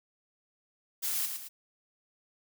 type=noise with echo; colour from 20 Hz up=blue; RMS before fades=-32 dBFS; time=1.02-1.27 s; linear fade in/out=20 ms; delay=110 ms; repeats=2; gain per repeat=-6 dB; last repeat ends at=1.49 s; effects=none